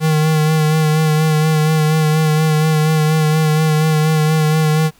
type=tone with vibrato; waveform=square; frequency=155.56 Hz; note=D#3; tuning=in tune; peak=-12 dBFS; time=0-4.91 s; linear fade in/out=50 ms; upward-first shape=sine; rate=4.2 Hz; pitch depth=29 cents each way; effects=pink hiss -51 dBFS RMS until 4.99 s